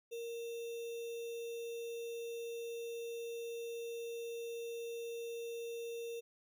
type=tone with sample-and-hold; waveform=sine; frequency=466.2 Hz; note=A#4; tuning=in tune; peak=-40 dBFS; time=0.11-6.21 s; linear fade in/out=20 ms; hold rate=3150 Hz; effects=none